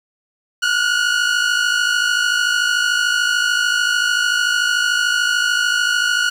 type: tone pair together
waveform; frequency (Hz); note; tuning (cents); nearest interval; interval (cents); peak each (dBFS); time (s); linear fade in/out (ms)
sawtooth; 1426.5 / 1480; F6 / F#6; +36 / 0; minor second; 64; -14; 0.62-6.3; 10
effects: low-pass 7000 Hz 12 dB/octave + 7-bit